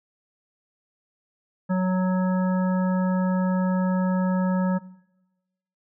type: harmonic tone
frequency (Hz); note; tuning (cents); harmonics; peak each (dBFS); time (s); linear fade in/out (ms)
185; F#3; 0; 1 / 3 / 5 / 7 / 9; -20 / -30 / -34 / -37 / -39; 1.69-4.79; 20
effects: noise-tail reverb RT60 1.0 s tail -20 dB re dry